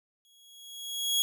sawtooth tone with exponential growth, 3322 Hz, G#7, in tune, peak -19 dBFS, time 0.25-1.22 s, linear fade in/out 0 ms, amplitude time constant 210 ms, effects none

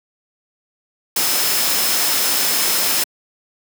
sine tone in noise, 5200 Hz, E8, 24 cents flat, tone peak -25 dBFS, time 1.16-3.04 s, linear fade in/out 5 ms, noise white, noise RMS -18 dBFS, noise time 1.16-3.04 s, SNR -10 dB, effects high-pass 200 Hz 12 dB/octave

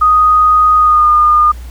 sine tone with pitch glide, 1244.5 to 1216.1 Hz, D#6 to D#6, 0 to -40 cents, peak -5 dBFS, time 0.01-1.52 s, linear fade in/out 10 ms, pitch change -40 cents, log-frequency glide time 0.77-1.09 s, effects added 60 Hz sine -25 dBFS peak until 1.7 s + pink hiss -41 dBFS RMS until 1.7 s

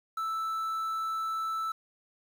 triangle tone with quantisation, 1318.5 Hz, E6, in tune, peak -28 dBFS, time 0.17-1.72 s, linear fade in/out 5 ms, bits 9, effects none

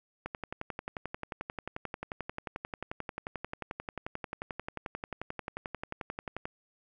click train, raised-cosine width 0.5 ms, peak -21 dBFS, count 71, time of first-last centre 0.26-6.455 s, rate 11.3 Hz, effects none

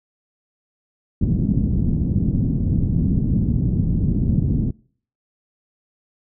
white low-pass noise, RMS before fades -19 dBFS, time 1.21-4.71 s, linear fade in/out 5 ms, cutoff 220 Hz, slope 24 dB/octave, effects noise-tail reverb RT60 0.5 s tail -24 dB re dry

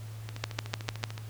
two click trains, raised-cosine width 0.2 ms, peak -22 / -11 dBFS, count 13 / 5, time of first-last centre 0.29-1.179 / 0.44-1.039 s, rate 13.5 / 6.68 Hz, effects added 109 Hz sine -39 dBFS peak until 1.29 s + pink hiss -53 dBFS RMS until 1.29 s

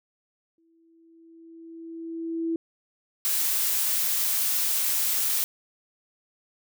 sine tone with exponential growth, 329.6 Hz, E4, in tune, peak -23 dBFS, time 0.58-2.56 s, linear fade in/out 2 ms, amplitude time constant 430 ms
blue noise, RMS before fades -25 dBFS, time 3.25-5.44 s, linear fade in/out 0 ms
effects none

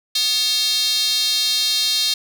square tone with high-pass filter, 246.9 Hz, B3, in tune, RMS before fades -19 dBFS, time 0.15-2.14 s, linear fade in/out 5 ms, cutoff 4000 Hz, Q 5.7, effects none

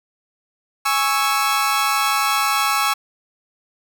sawtooth chord, C# minor, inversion second, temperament equal, 830.6 / 1108.7 / 1318.5 Hz, G#5 / C#6 / E6, 0 / 0 / 0 cents, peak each -19 / -17 / -17 dBFS, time 0.85-2.94 s, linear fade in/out 10 ms, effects none

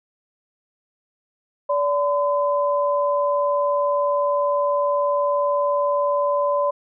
sine tone pair together, 577 / 1016.5 Hz, D5 / B5, -31 / +50 cents, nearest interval minor seventh, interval 981 cents, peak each -19 / -22 dBFS, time 1.69-6.71 s, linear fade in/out 10 ms, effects none

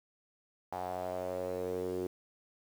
sawtooth tone with band-pass filter sweep, 91.3 Hz, F#2, 23 cents flat, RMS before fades -37 dBFS, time 0.72-2.07 s, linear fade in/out 5 ms, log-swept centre 790 to 380 Hz, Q 5, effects 9-bit

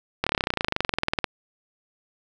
slowing click train, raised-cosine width 0.3 ms, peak -6 dBFS, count 27, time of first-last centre 0.24-1.242 s, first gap 26 ms, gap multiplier 1.03, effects none

